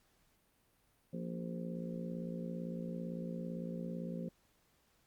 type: harmonic tone with a mistuned harmonic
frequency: 57.8 Hz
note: A#1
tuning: 14 cents flat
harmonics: 3 / 4 / 5 / 6 / 7 / 8 / 9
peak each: -41 / -44 / -53 / -55 / -52 / -55 / -48 dBFS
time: 1.13-4.29 s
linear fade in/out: 5 ms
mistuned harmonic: 5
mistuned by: -36 cents
effects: pink hiss -73 dBFS RMS until 5.06 s + Opus 48 kbps